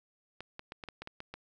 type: clicks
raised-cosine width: 0.3 ms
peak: -26 dBFS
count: 9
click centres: 0.406 / 0.594 / 0.721 / 0.838 / 0.887 / 1.02 / 1.074 / 1.204 / 1.34 s
effects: none